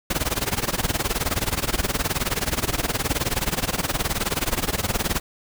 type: noise with tremolo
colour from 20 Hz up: pink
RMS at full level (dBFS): -21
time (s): 0.1-5.2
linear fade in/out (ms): 5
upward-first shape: sine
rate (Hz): 19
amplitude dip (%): 90
effects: none